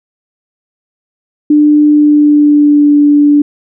sine tone with pitch glide, 297.9 to 291.8 Hz, D4 to D4, +25 to -11 cents, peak -3 dBFS, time 1.5-3.42 s, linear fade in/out 5 ms, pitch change -36 cents, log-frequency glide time 1.87-2.96 s, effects none

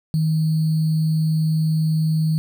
sine tone with sample-and-hold, 158 Hz, D#3, 27 cents sharp, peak -16 dBFS, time 0.14-2.38 s, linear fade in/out 0 ms, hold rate 4410 Hz, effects none

